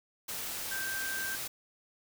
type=tone in noise; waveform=sine; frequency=1568 Hz; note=G6; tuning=in tune; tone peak=-35 dBFS; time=0.71-1.36 s; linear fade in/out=10 ms; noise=white; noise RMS=-38 dBFS; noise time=0.28-1.48 s; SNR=0 dB; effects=none